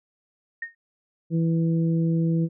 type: tone with exponential decay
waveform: sine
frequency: 1847 Hz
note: A#6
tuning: 16 cents flat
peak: -25 dBFS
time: 0.62-0.75 s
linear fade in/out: 5 ms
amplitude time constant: 28 ms
type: harmonic tone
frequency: 164.81 Hz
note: E3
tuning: in tune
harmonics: 1 / 2 / 3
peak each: -20 / -28 / -35 dBFS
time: 1.3-2.49 s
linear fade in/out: 50 ms
effects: none